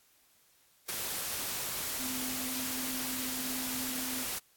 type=tone in noise; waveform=sine; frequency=256.9 Hz; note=C4; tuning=32 cents flat; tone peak=-40 dBFS; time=1.99-4.24 s; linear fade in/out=10 ms; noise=white; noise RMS=-36 dBFS; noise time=0.88-4.39 s; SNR=-7 dB; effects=white hiss -66 dBFS RMS until 4.56 s + AAC 64 kbps